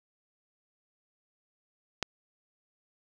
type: click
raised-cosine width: 0.2 ms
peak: -11 dBFS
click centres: 2.027 s
effects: none